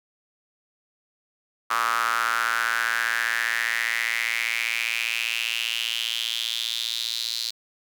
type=tone with high-pass filter sweep; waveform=sawtooth; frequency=115 Hz; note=A#2; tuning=23 cents flat; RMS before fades=-26 dBFS; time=1.7-7.51 s; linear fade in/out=10 ms; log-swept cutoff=1200 to 4200 Hz; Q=5.5; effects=none